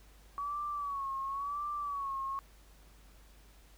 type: tone with vibrato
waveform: sine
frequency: 1128 Hz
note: C#6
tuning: 30 cents sharp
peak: -34 dBFS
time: 0.38-2.39 s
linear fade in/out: 0 ms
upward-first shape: sine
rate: 0.95 Hz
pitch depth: 77 cents each way
effects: added 50 Hz sine -57 dBFS peak until 3.77 s + pink hiss -63 dBFS RMS until 3.77 s